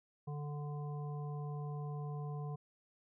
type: harmonic tone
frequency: 146.83 Hz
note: D3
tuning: in tune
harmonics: 1 / 3 / 5 / 7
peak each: -39 / -50 / -52 / -54 dBFS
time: 0.27-2.56 s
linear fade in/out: 10 ms
effects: none